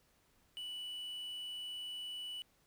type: tone with quantisation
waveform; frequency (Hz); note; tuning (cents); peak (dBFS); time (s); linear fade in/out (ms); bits
triangle; 2960; F#7; 0; -40; 0.57-2.42; 0; 10
effects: pink hiss -72 dBFS RMS until 2.66 s